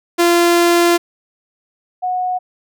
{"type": "tone pair in turn", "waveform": ["sawtooth", "sine"], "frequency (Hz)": [344.5, 732.1], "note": ["F4", "F#5"], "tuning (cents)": [-24, -19], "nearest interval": "octave + minor second", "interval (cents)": 1305, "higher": "second", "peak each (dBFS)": [-6, -16], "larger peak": "first", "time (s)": [[0.18, 0.98], [2.02, 2.39]], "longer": "first", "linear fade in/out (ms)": 20, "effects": []}